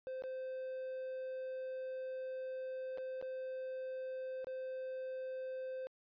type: tone with dropouts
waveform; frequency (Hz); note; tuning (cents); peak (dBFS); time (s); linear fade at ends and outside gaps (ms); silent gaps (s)
triangle; 519; C5; -14; -38; 0.07-5.87; 0; 0.222-0.238 / 2.975-2.982 / 3.214-3.225 / 4.445-4.47
effects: resampled to 11025 Hz